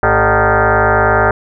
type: tone with frequency modulation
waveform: sine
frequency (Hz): 392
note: G4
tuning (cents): 0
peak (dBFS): -8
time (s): 0.03-1.31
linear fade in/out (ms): 2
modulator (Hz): 167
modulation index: 7.5
effects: none